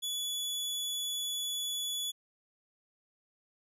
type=tone; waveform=sawtooth; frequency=3418 Hz; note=G#7; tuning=49 cents sharp; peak=-30 dBFS; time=0.02-2.12 s; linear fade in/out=20 ms; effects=resampled to 32000 Hz